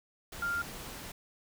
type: tone in noise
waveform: sine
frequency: 1396.9 Hz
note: F6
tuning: in tune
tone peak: -30 dBFS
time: 0.42-0.62 s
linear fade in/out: 5 ms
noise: pink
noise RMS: -44 dBFS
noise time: 0.32-1.12 s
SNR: +11 dB
effects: none

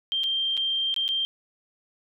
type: tone with dropouts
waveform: sine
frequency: 3168 Hz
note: G7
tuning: 18 cents sharp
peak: -23 dBFS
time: 0.12-1.25 s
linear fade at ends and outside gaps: 0 ms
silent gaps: 0.235-0.24 / 0.569-0.575 / 0.942-0.963 / 1.08-1.089 s
effects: none

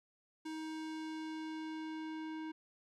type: tone with low-pass filter sweep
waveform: square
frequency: 315.4 Hz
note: D#4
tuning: 24 cents sharp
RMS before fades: -43 dBFS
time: 0.45-2.52 s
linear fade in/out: 10 ms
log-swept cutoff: 8100 to 2600 Hz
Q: 0.73
effects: none

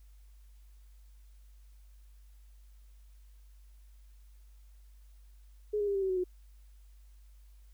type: tone with pitch steps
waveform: sine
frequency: 420.1 / 410 / 400.2 / 390.6 / 381.2 / 372.1 / 363.2 Hz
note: G#4 / G#4 / G4 / G4 / G4 / F#4 / F#4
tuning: +20 / -22 / +36 / -6 / -48 / +10 / -32 cents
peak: -28 dBFS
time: 5.73-6.241 s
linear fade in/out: 10 ms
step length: 73 ms
effects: added 50 Hz sine -53 dBFS peak until 7.73 s + white hiss -72 dBFS RMS until 7.73 s

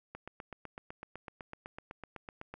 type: click train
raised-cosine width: 0.5 ms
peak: -28 dBFS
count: 20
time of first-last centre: 0.15-2.54 s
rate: 7.95 Hz
effects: none

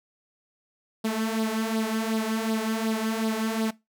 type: tone with flanger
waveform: sawtooth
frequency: 221.5 Hz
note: A3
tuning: 12 cents sharp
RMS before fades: -27 dBFS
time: 1.04-3.71 s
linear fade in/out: 10 ms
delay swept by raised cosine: 0.21 to 3.91 ms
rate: 2.7 Hz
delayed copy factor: +0.6
effects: noise-tail reverb RT60 0.2 s tail -20 dB re dry

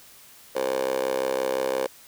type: tone with high-pass filter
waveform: 10% pulse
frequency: 65.8 Hz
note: C2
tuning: 10 cents sharp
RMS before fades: -26 dBFS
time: 0.55-1.87 s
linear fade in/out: 10 ms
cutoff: 530 Hz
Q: 7.2
effects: white hiss -50 dBFS RMS until 2.07 s

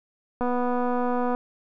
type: click train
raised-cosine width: 1 ms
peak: -14 dBFS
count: 232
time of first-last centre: 0.41-1.349 s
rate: 246 Hz
effects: none

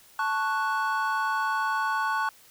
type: chord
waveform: triangle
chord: F# minor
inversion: first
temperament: equal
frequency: 880 / 1108.7 / 1480 Hz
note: A5 / C#6 / F#6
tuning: 0 / 0 / 0 cents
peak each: -27 dBFS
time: 0.19-2.29 s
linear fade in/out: 2 ms
effects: white hiss -55 dBFS RMS until 2.5 s

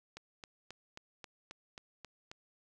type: click train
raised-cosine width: 0.2 ms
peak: -29 dBFS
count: 9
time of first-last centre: 0.17-2.315 s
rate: 3.73 Hz
effects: none

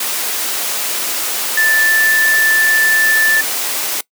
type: tone in noise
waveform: sine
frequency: 1760 Hz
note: A6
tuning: in tune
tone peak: -10 dBFS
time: 1.57-3.41 s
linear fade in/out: 5 ms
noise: white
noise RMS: -19 dBFS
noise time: 0-4.01 s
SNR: +6 dB
effects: noise-tail reverb RT60 0.1 s tail -21 dB re dry + high-pass 300 Hz 12 dB/octave

